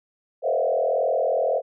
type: tone with frequency modulation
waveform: sine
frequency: 587.3 Hz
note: D5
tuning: in tune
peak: -19 dBFS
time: 0.42-1.62 s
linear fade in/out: 50 ms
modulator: 41.6 Hz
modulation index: 2.6
effects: none